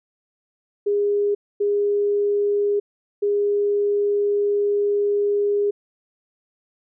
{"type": "tone bursts at uneven times", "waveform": "sine", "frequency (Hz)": 408.8, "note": "G#4", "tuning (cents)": -27, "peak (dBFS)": -17, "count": 3, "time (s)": [[0.86, 1.35], [1.6, 2.8], [3.22, 5.71]], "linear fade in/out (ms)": 10, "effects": []}